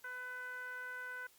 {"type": "tone with low-pass filter", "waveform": "10% pulse", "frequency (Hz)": 501, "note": "B4", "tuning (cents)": 25, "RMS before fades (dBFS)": -45, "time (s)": [0.04, 1.27], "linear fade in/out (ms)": 5, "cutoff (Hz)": 1600, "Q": 8.1, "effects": ["white hiss -66 dBFS RMS until 1.38 s", "Opus 48 kbps"]}